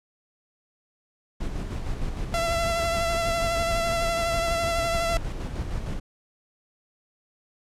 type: noise with tremolo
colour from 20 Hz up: brown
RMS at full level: -29 dBFS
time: 1.4-6 s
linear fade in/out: 10 ms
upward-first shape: square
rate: 6.5 Hz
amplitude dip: 35%
type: tone with vibrato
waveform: sawtooth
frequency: 673 Hz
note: E5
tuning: 36 cents sharp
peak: -20 dBFS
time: 2.34-5.17 s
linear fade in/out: 0 ms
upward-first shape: sine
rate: 12 Hz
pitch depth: 23 cents each way
effects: low-pass 10000 Hz 12 dB/octave